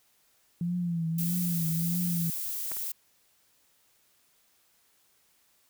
sine tone with vibrato, 170.1 Hz, F3, 45 cents flat, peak -27 dBFS, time 0.61-2.3 s, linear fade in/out 2 ms, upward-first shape triangle, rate 1.6 Hz, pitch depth 87 cents each way
violet noise, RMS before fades -34 dBFS, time 1.18-2.92 s, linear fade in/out 5 ms
clicks, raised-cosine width 0.5 ms, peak -24 / -32 dBFS, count 2, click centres 2.717 / 2.767 s
effects white hiss -67 dBFS RMS until 5.69 s

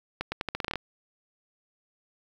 accelerating click train, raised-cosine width 0.3 ms, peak -14 dBFS, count 11, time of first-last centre 0.21-0.757 s, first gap 110 ms, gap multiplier 0.83, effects 8-bit

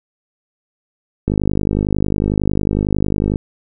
click train, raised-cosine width 3 ms, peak -4 dBFS, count 107, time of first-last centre 1.28-3.358 s, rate 51 Hz, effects none

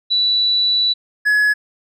sine / triangle tone pair in turn, 3951 / 1692.2 Hz, B7 / G#6, 0 / +32 cents, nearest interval octave + minor third, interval 1468 cents, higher first, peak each -13 / -10 dBFS, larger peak second, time 0.1-0.94 / 1.25-1.54 s, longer first, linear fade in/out 20 ms, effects none

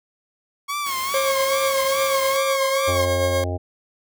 sawtooth tone with vibrato, 1108.7 Hz, C#6, in tune, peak -20 dBFS, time 0.68-3.06 s, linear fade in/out 20 ms, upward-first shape sine, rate 2.4 Hz, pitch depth 100 cents each way
white noise, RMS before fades -33 dBFS, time 0.86-2.37 s, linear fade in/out 5 ms
40% pulse tone with tremolo, 540 Hz, C#5, 45 cents flat, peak -17 dBFS, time 1.14-3.44 s, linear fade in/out 2 ms, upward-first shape triangle, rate 8.2 Hz, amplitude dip 40%
harmonic tone, 89.2 Hz, F2, 37 cents sharp, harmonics 1 / 3 / 4 / 5 / 6 / 7 / 8 / 9, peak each -24 / -33 / -33 / -35 / -40 / -31 / -42 / -36 dBFS, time 2.87-3.58 s, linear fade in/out 20 ms
effects none

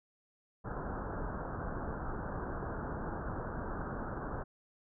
pink low-pass noise, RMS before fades -39 dBFS, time 0.64-4.44 s, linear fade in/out 20 ms, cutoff 1600 Hz, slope 96 dB/octave, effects none

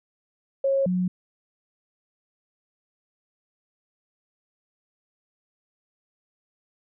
sine tone pair in turn, 545 / 181.87 Hz, C#5 / F#3, -29 / -30 cents, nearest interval octave + perfect fifth, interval 1901 cents, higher first, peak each -19 / -21 dBFS, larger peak first, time 0.64-0.86 / 0.86-1.08 s, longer neither, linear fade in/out 5 ms, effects none

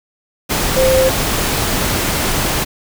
sine tone in noise, 523 Hz, C5, 1 cent flat, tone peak -10 dBFS, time 0.76-1.1 s, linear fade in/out 20 ms, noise pink, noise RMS -17 dBFS, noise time 0.49-2.65 s, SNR +4 dB, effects none

